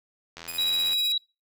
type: click train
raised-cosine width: 0.2 ms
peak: -22 dBFS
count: 48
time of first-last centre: 0.37-0.932 s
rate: 83.7 Hz
type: tone with tremolo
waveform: 5% pulse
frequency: 2489 Hz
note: D#7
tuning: in tune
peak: -21 dBFS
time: 0.48-1.12 s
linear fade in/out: 0 ms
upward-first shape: triangle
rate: 16 Hz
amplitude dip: 70%
type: tone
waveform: sine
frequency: 3885 Hz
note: B7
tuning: 29 cents flat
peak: -22 dBFS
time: 0.58-1.18 s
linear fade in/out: 5 ms
effects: noise-tail reverb RT60 0.3 s tail -25 dB re dry